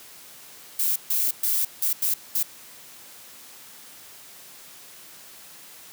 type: noise bursts at uneven times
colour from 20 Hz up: violet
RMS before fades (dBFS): -23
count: 6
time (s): 0.79-0.96 / 1.1-1.31 / 1.43-1.65 / 1.82-1.93 / 2.02-2.14 / 2.35-2.43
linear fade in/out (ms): 5
effects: white hiss -46 dBFS RMS until 5.92 s + high-pass 100 Hz 12 dB/octave